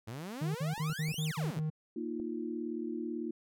sawtooth exponential two-way sweep, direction up then down, 103.83 to 3729 to 103.83 Hz, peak -36 dBFS, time 0.07-1.6 s, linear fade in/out 10 ms, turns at 1.24 s
triangle tone bursts, 155.4 Hz, D#3, 2 cents flat, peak -29 dBFS, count 7, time 0.41-1.702 s, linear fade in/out 10 ms, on 140 ms, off 52 ms
clicks, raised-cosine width 2 ms, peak -36 dBFS, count 6, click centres 0.779 / 0.899 / 1.087 / 1.142 / 1.443 / 2.199 s
sine chord, Bb suspended fourth, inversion none, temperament equal, 233.1 / 311.1 / 349.2 Hz, Bb3 / Eb4 / F4, 0 / 0 / 0 cents, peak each -39 / -39 / -39 dBFS, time 1.96-3.31 s, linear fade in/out 5 ms
effects none

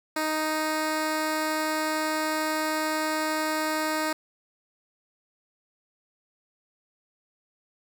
10% pulse tone, 311.1 Hz, D#4, in tune, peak -17 dBFS, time 0.16-4.13 s, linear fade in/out 5 ms, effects none

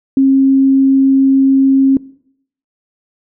sine tone, 269.3 Hz, C#4, 50 cents flat, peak -6 dBFS, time 0.17-1.97 s, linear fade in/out 2 ms, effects noise-tail reverb RT60 0.7 s tail -22 dB re dry

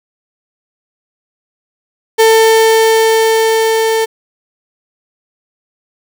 35% pulse tone with level ramp, 446.2 Hz, A4, 24 cents sharp, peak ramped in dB -3 to -9 dBFS, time 2.18-4.06 s, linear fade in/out 20 ms, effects none

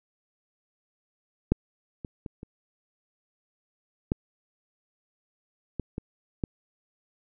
clicks, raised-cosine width 3 ms, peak -7 / -23 / -23 / -27 / -11 / -17 / -19 / -14 dBFS, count 8, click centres 1.52 / 2.048 / 2.262 / 2.431 / 4.119 / 5.797 / 5.981 / 6.438 s, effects none

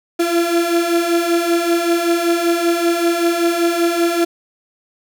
35% pulse beating tone pair, 337 / 342.2 Hz, E4 / F4, +38 / -35 cents, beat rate 5.2 Hz, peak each -18 / -14 dBFS, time 0.19-4.25 s, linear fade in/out 10 ms, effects none

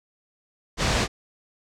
pink low-pass noise, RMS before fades -23 dBFS, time 0.77-1.08 s, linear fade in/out 50 ms, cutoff 7200 Hz, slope 24 dB/octave, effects none

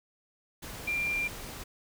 sine tone in noise, 2381 Hz, D7, 23 cents sharp, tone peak -28 dBFS, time 0.87-1.28 s, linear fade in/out 10 ms, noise pink, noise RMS -42 dBFS, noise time 0.62-1.64 s, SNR +11 dB, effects none

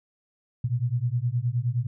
sine beating tone pair, 116.7 / 126.3 Hz, A#2 / B2, +2 / +39 cents, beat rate 9.6 Hz, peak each -26 dBFS, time 0.64-1.87 s, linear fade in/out 5 ms, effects none

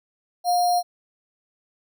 sine tone with sample-and-hold, 711 Hz, F5, 31 cents sharp, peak -17 dBFS, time 0.44-0.83 s, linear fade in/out 50 ms, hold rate 4900 Hz, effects none

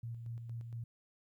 sine tone with tremolo, 116.54 Hz, A#2, in tune, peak -39 dBFS, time 0.03-0.84 s, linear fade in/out 5 ms, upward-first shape square, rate 4.3 Hz, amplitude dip 40%, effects 13-bit

